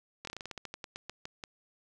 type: slowing click train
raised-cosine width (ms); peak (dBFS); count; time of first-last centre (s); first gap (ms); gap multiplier
0.2; -23; 16; 0.25-1.438; 23; 1.16
effects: none